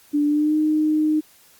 sine tone with pitch glide, 293.2 to 307.6 Hz, D4 to D#4, -3 to -20 cents, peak -16 dBFS, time 0.13-1.21 s, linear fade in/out 20 ms, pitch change +83 cents, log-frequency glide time 0.26-0.56 s, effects white hiss -53 dBFS RMS until 1.59 s + Opus 48 kbps

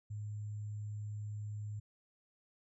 sine tone with sample-and-hold, 105 Hz, G#2, 19 cents sharp, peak -39 dBFS, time 0.1-1.8 s, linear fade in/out 10 ms, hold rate 7350 Hz, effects resampled to 24000 Hz

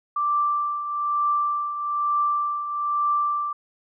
sine tone with tremolo, 1174.7 Hz, D6, in tune, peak -18 dBFS, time 0.16-3.53 s, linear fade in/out 5 ms, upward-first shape triangle, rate 1.1 Hz, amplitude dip 65%, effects none

